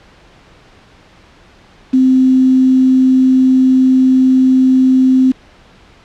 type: tone with quantisation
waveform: sine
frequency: 259.7 Hz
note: C4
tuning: 13 cents flat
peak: -6 dBFS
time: 1.93-5.32 s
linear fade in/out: 10 ms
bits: 5
effects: pink hiss -44 dBFS RMS until 6.04 s + low-pass 4000 Hz 12 dB/octave